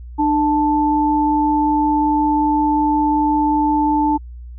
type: tone pair together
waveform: sine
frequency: 300.9 / 880 Hz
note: D4 / A5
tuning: +42 / 0 cents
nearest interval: octave + perfect fifth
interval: 1858 cents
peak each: -16 dBFS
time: 0.18-4.18 s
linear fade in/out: 20 ms
effects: added 60 Hz sine -31 dBFS peak until 4.58 s